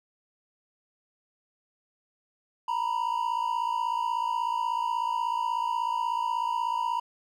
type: tone pair together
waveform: triangle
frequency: 927 / 983.4 Hz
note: A#5 / B5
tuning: -10 / -8 cents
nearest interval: minor second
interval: 102 cents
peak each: -27 dBFS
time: 2.68-7 s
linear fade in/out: 5 ms
effects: none